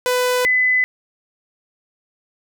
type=tone pair in turn; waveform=sawtooth / sine; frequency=498.9 / 2010 Hz; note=B4 / B6; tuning=+17 / +30 cents; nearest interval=2 octaves; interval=2413 cents; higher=second; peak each=-12 / -13 dBFS; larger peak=first; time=0.06-0.45 / 0.45-0.84 s; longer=neither; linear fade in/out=0 ms; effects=none